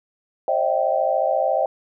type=tone cluster; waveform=sine; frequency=533 / 610 / 664 / 777 Hz; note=C5 / D#5 / E5 / G5; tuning=+32 / -34 / +12 / -16 cents; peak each=-23 dBFS; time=0.48-1.66 s; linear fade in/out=2 ms; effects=none